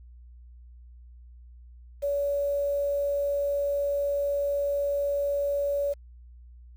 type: tone with quantisation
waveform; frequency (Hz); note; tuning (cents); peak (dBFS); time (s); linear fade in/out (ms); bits
sine; 568; C#5; +42; -24; 2.02-5.94; 20; 8
effects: added 60 Hz sine -46 dBFS peak until 6.76 s